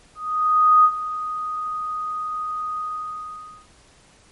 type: tone with ADSR envelope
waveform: sine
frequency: 1244.5 Hz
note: D#6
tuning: in tune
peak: -9 dBFS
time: 0.15-3.67 s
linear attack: 690 ms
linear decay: 66 ms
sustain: -15 dB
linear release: 870 ms
effects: pink hiss -53 dBFS RMS until 4.31 s + MP3 48 kbps